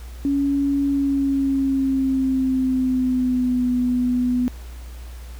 sine tone with pitch glide, 280.1 to 248.1 Hz, C#4 to B3, +18 to +8 cents, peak -17 dBFS, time 0.25-4.48 s, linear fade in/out 0 ms, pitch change -210 cents, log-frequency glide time 0.86-3.69 s, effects added 60 Hz sine -33 dBFS peak until 5.39 s + pink hiss -47 dBFS RMS until 5.39 s

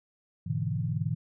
sine chord, E dominant seventh, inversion first, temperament equal, 103.83 / 123.47 / 146.83 / 164.81 Hz, G#2 / B2 / D3 / E3, 0 / 0 / 0 / 0 cents, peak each -33 dBFS, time 0.46-1.15 s, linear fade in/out 10 ms, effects none

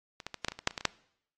clicks, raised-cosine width 0.2 ms, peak -25 / -19 / -20 / -13 / -12 / -23 / -23 / -7 / -28 / -18 / -25 / -7 dBFS, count 12, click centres 0.202 / 0.266 / 0.343 / 0.447 / 0.484 / 0.52 / 0.59 / 0.674 / 0.709 / 0.778 / 0.809 / 0.853 s, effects noise-tail reverb RT60 0.7 s tail -23 dB re dry + AAC 32 kbps

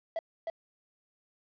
triangle tone with echo, 659.3 Hz, E5, in tune, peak -28 dBFS, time 0.16-0.19 s, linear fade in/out 2 ms, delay 310 ms, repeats 1, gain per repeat -2 dB, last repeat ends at 0.5 s, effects resampled to 11025 Hz + 10-bit

